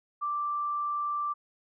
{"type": "tone", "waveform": "sine", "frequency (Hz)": 1174.7, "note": "D6", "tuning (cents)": 0, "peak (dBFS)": -28, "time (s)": [0.21, 1.34], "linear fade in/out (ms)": 20, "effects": []}